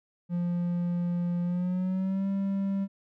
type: tone with pitch glide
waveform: triangle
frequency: 174.61 to 195.99 Hz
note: F3 to G3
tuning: 0 to 0 cents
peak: -24 dBFS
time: 0.29-2.88 s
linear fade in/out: 50 ms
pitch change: +200 cents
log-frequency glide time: 1.43-2.28 s
effects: none